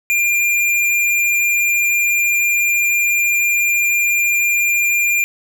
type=tone; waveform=square; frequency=2398 Hz; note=D7; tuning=36 cents sharp; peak=-14 dBFS; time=0.1-5.24 s; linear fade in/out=0 ms; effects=none